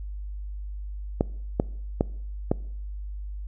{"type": "clicks", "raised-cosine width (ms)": 2, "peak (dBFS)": -7, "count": 4, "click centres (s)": [1.209, 1.599, 2.009, 2.515], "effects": ["noise-tail reverb RT60 0.7 s tail -23 dB re dry", "added 50 Hz sine -32 dBFS peak until 3.47 s"]}